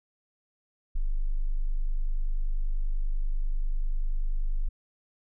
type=tone; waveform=sine; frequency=25.13 Hz; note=G0; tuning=44 cents sharp; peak=-23 dBFS; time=0.95-4.69 s; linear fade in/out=10 ms; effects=none